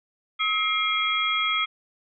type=tone cluster; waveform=sine; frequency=1282 / 2123 / 2379 / 3300 Hz; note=E6 / C7 / D7 / G#7; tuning=-49 / +25 / +22 / -12 cents; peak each=-26 / -27 / -31 / -26 dBFS; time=0.39-1.66 s; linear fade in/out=20 ms; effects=none